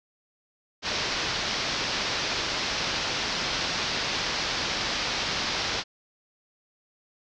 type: low-pass noise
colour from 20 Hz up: white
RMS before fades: -29 dBFS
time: 0.82-5.84 s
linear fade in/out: 50 ms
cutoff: 5600 Hz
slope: 48 dB/octave
effects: none